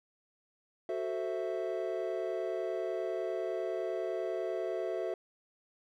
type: chord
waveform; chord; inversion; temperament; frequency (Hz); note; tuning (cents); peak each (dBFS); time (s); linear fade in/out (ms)
triangle; F# half-diminished seventh; none; equal; 370 / 440 / 523.3 / 659.3; F#4 / A4 / C5 / E5; 0 / 0 / 0 / 0; -35 / -37 / -39 / -35; 0.89-5.14; 2
effects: none